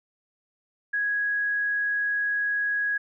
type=tone; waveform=sine; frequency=1661.2 Hz; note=G#6; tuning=in tune; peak=-23 dBFS; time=0.93-2.98 s; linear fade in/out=10 ms; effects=none